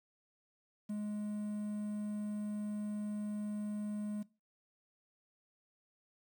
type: tone with quantisation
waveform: triangle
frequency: 209.3 Hz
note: G#3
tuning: 14 cents sharp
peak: -34 dBFS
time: 0.89-4.23 s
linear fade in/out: 10 ms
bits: 10
effects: noise-tail reverb RT60 0.3 s tail -20 dB re dry